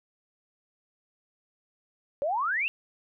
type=exponential sweep; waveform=sine; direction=up; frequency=540 to 2798 Hz; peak=-25 dBFS; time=2.22-2.68 s; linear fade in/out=0 ms; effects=none